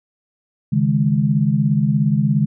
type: chord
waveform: sine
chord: C# suspended second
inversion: none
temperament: equal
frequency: 138.59 / 155.56 / 207.7 Hz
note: C#3 / D#3 / G#3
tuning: 0 / 0 / 0 cents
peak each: -18 dBFS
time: 0.72-2.46 s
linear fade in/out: 10 ms
effects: none